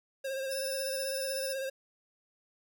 square tone with vibrato, 535 Hz, C5, 38 cents sharp, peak -34 dBFS, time 0.24-1.7 s, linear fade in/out 10 ms, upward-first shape sine, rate 16 Hz, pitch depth 33 cents each way
20% pulse tone with tremolo, 5274 Hz, E8, in tune, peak -31 dBFS, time 0.5-1.54 s, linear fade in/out 20 ms, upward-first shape square, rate 14 Hz, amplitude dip 30%
effects none

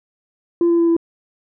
sine tone with pitch steps, 342.3 / 339.5 / 336.8 / 334.1 Hz, F4 / F4 / E4 / E4, -35 / -49 / +37 / +23 cents, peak -10 dBFS, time 0.61-0.966 s, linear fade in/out 2 ms, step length 89 ms, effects tanh soft clip ceiling -10 dBFS

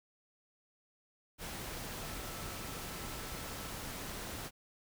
sine tone in noise, 1318.5 Hz, E6, in tune, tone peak -54 dBFS, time 2-3.74 s, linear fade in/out 50 ms, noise pink, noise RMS -43 dBFS, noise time 1.38-4.51 s, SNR -14 dB, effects none

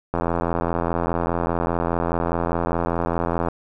click train, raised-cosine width 1 ms, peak -8 dBFS, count 285, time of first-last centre 0.14-3.485 s, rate 84.9 Hz, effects none

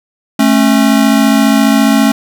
square tone pair together, 218 / 272.7 Hz, A3 / C#4, -16 / -28 cents, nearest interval major third, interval 388 cents, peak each -10 dBFS, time 0.39-2.12 s, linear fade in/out 5 ms, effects none

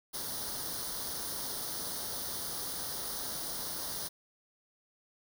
white noise with comb filter, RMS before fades -38 dBFS, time 0.13-4.09 s, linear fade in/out 20 ms, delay 0.2 ms, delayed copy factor +0.8, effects none

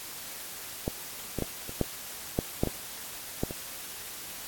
clicks, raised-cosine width 2 ms, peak -14 / -16 / -15 / -26 / -11 / -11 / -10 / -16 / -13 / -23 dBFS, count 10, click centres 0.879 / 1.387 / 1.423 / 1.694 / 1.813 / 2.389 / 2.635 / 2.673 / 3.435 / 3.509 s, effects white hiss -41 dBFS RMS until 4.47 s + AAC 64 kbps

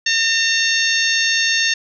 harmonic tone with a mistuned harmonic, 909 Hz, A#5, 44 cents flat, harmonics 2 / 3 / 4 / 5 / 6 / 7, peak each -19 / -21 / -22 / -23 / -24 / -24 dBFS, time 0.06-1.74 s, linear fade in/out 5 ms, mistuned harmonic 5, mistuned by -46 cents, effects none

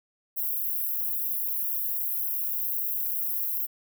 white high-pass noise, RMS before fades -29 dBFS, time 0.36-3.67 s, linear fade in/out 20 ms, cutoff 12000 Hz, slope 48 dB/octave, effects none

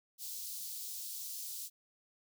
white high-pass noise, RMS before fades -43 dBFS, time 0.18-1.7 s, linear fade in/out 50 ms, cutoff 4000 Hz, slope 24 dB/octave, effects none

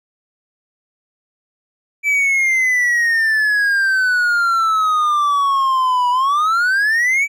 triangle exponential two-way sweep, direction down then up, 2324 to 973 to 2324 Hz, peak -11 dBFS, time 2.03-7.28 s, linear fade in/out 50 ms, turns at 6.1 s, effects none

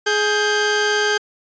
sawtooth tone pair together, 419.3 / 1581.1 Hz, G#4 / G6, +17 / +14 cents, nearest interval octave + major seventh, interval 2297 cents, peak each -15 dBFS, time 0.06-1.18 s, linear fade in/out 10 ms, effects resampled to 16000 Hz

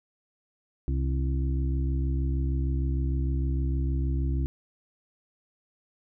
harmonic tone, 66.5 Hz, C2, 29 cents sharp, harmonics 1 / 2 / 4 / 5, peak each -25 / -31 / -37 / -39 dBFS, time 0.88-4.46 s, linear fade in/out 0 ms, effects none

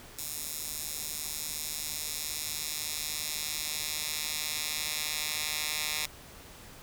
10% pulse tone with high-pass filter sweep, 152.4 Hz, D#3, 36 cents flat, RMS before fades -35 dBFS, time 0.18-6.06 s, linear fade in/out 5 ms, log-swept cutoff 7500 to 2800 Hz, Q 0.77, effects pink hiss -50 dBFS RMS until 6.82 s

